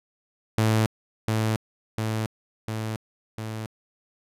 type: tone with echo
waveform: sawtooth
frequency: 110 Hz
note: A2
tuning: in tune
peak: -15 dBFS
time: 0.58-0.86 s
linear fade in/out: 0 ms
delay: 700 ms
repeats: 4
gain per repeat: -3 dB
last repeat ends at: 3.66 s
effects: resampled to 32000 Hz